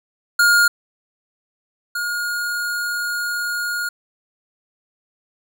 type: tone pair in turn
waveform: square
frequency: 1421 / 1430.1 Hz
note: F6 / F6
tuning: +30 / +41 cents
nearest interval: unison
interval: 11 cents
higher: second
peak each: -12 / -22 dBFS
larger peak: first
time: 0.39-0.68 / 1.95-3.89 s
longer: second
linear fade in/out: 5 ms
effects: none